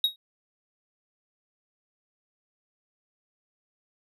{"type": "tone with exponential decay", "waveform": "triangle", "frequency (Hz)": 3784, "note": "A#7", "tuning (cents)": 25, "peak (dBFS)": -15, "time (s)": [0.04, 0.16], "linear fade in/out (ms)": 2, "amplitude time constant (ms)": 25, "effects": []}